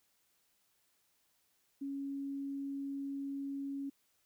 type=tone; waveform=sine; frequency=277.2 Hz; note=C#4; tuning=in tune; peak=-37 dBFS; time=1.81-3.9 s; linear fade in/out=10 ms; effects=white hiss -75 dBFS RMS until 4.25 s